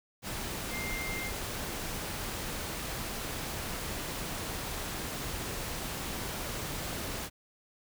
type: tone in noise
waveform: sine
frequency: 2104 Hz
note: C7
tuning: 9 cents sharp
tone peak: -37 dBFS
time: 0.7-1.32 s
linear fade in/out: 50 ms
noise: pink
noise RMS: -37 dBFS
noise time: 0.22-7.3 s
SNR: -3 dB
effects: none